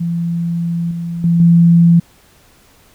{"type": "tone with level steps", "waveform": "sine", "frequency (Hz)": 169.6, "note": "E3", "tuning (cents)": 50, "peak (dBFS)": [-15, -19, -9, -5], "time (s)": [0, 2], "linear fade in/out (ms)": 10, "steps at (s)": [0.91, 1.24, 1.4], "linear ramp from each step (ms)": 2, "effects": ["pink hiss -49 dBFS RMS until 2.94 s"]}